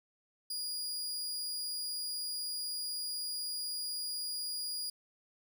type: tone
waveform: sawtooth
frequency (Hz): 4868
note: D#8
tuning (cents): -39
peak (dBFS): -33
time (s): 0.5-4.9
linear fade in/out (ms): 5
effects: none